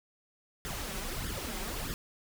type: noise with flanger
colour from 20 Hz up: pink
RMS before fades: -37 dBFS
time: 0.65-1.94 s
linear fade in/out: 0 ms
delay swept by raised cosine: 0.59 to 5.39 ms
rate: 1.6 Hz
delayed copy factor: +0.7
effects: none